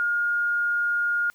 sine tone, 1422 Hz, F6, 31 cents sharp, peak -21 dBFS, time 0-1.3 s, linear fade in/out 0 ms, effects white hiss -61 dBFS RMS until 1.34 s

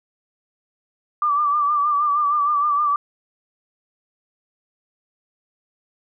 sine tone with vibrato, 1174.7 Hz, D6, in tune, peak -16 dBFS, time 1.22-2.96 s, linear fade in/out 2 ms, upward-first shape sine, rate 6.4 Hz, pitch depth 51 cents each way, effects none

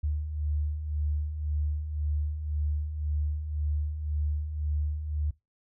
sine beating tone pair, 73.42 / 75.32 Hz, D2 / D2, 0 / +44 cents, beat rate 1.9 Hz, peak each -36 / -28 dBFS, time 0.03-5.31 s, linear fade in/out 10 ms, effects noise-tail reverb RT60 0.2 s tail -20 dB re dry

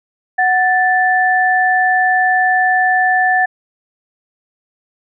sine tone pair together, 740 / 1760 Hz, F#5 / A6, 0 / 0 cents, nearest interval octave + minor third, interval 1500 cents, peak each -13 dBFS, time 0.38-3.46 s, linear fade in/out 10 ms, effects none

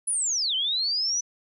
sine linear two-way sweep, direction down then up, 10220 to 3003 to 6010 Hz, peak -23 dBFS, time 0.07-1.21 s, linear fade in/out 10 ms, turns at 0.55 s, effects none

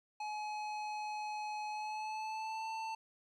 square tone with pitch glide, 847 to 889.6 Hz, G#5 to A5, +34 to +19 cents, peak -39 dBFS, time 0.2-2.95 s, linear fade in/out 5 ms, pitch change +85 cents, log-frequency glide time 1.69-2.69 s, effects low-pass 5000 Hz 12 dB/octave + 13-bit

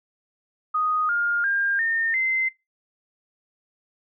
sine tone with pitch steps, 1244.5 / 1413.1 / 1604.6 / 1822.1 / 2069 Hz, D#6 / F6 / G6 / A#6 / C7, 0 / +20 / +40 / -40 / -20 cents, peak -20 dBFS, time 0.74-2.49 s, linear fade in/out 10 ms, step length 350 ms, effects noise-tail reverb RT60 0.2 s tail -22 dB re dry

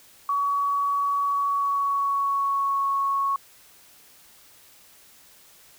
sine tone with pitch glide, 1130 to 1104.8 Hz, C#6 to C#6, +33 to -6 cents, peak -21 dBFS, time 0.29-3.36 s, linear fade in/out 2 ms, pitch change -39 cents, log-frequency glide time 1.2-2.87 s, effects white hiss -53 dBFS RMS until 5.78 s

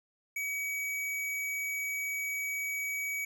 square tone, 2269 Hz, C#7, 40 cents sharp, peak -33 dBFS, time 0.36-3.25 s, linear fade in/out 5 ms, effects none

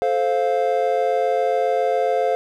triangle chord, F major, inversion first, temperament just, 436.5 / 523.8 / 698.5 Hz, A4 / C5 / F5, -14 / +2 / 0 cents, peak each -21 / -19 / -19 dBFS, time 0.02-2.35 s, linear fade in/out 0 ms, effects none

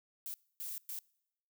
violet noise bursts at uneven times, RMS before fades -42 dBFS, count 3, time 0.26-0.34 / 0.6-0.78 / 0.89-0.99 s, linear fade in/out 0 ms, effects noise-tail reverb RT60 0.8 s tail -25 dB re dry

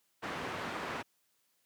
white low-pass noise, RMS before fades -39 dBFS, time 0.22-1.03 s, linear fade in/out 20 ms, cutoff 1600 Hz, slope 12 dB/octave, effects white hiss -75 dBFS RMS until 1.65 s + high-pass 100 Hz 12 dB/octave

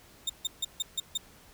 30% pulse tone bursts, 3646 Hz, A#7, 39 cents flat, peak -25 dBFS, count 6, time 0.27-1.176 s, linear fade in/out 5 ms, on 26 ms, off 150 ms, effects pink hiss -56 dBFS RMS until 1.53 s

